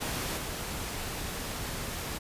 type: noise with level steps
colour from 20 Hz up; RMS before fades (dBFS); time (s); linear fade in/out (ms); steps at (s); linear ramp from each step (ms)
pink; -33 / -36; 0-2.19; 20; 0.37; 10
effects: resampled to 32000 Hz